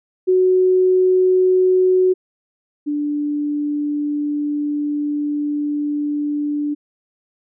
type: tone pair in turn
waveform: sine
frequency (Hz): 370 / 293.7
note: F#4 / D4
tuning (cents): 0 / 0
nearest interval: major third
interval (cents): 400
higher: first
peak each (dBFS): -11 / -18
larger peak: first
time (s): 0.27-2.14 / 2.86-6.75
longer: second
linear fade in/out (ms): 20
effects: none